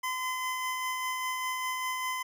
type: tone with tremolo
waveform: 25% pulse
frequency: 1023 Hz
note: C6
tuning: 39 cents flat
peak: -26 dBFS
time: 0.03-2.23 s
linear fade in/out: 10 ms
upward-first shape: sine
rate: 5 Hz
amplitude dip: 25%
effects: none